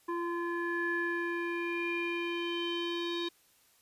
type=tone with low-pass filter sweep; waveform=square; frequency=343.3 Hz; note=F4; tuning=30 cents flat; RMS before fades=-34 dBFS; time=0.08-3.29 s; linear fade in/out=10 ms; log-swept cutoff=1300 to 3800 Hz; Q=6.7; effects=white hiss -66 dBFS RMS until 3.81 s + resampled to 32000 Hz